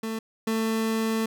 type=tone pair in turn; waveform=30% pulse; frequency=222.7 / 222.7 Hz; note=A3 / A3; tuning=+21 / +21 cents; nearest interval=unison; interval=0 cents; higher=neither; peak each=-26 / -21 dBFS; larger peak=second; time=0.03-0.19 / 0.47-1.26 s; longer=second; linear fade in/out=5 ms; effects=none